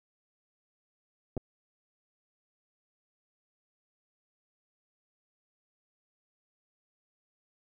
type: clicks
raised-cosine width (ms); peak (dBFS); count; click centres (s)
2; -22; 2; 1.368 / 1.376
effects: none